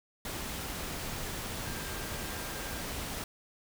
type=tone in noise; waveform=sine; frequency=1593 Hz; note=G6; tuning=27 cents sharp; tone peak=-48 dBFS; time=1.66-2.81 s; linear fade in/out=2 ms; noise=pink; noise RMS=-38 dBFS; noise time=0.25-3.24 s; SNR=-13 dB; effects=none